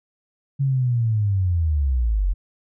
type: linear sweep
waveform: sine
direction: down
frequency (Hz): 140 to 41.94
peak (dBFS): -17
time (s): 0.59-2.34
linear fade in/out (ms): 20
effects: none